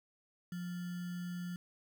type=tone with sample-and-hold; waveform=sine; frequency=177 Hz; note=F3; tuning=23 cents sharp; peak=-38 dBFS; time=0.52-1.56 s; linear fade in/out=2 ms; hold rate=1575 Hz; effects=none